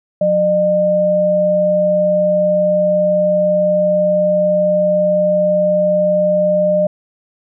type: tone pair together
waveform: sine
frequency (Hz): 180.58 / 606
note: F#3 / D#5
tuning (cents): -42 / -46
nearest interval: octave + major sixth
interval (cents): 2096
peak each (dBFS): -20 / -11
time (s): 0.21-6.87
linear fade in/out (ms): 5
effects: none